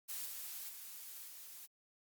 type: noise with level steps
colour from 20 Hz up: blue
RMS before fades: -43 / -46 / -50 / -52 dBFS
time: 0.08-1.67 s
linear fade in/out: 20 ms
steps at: 0.25 / 0.68 / 1.27 s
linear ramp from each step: 20 ms
effects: Opus 48 kbps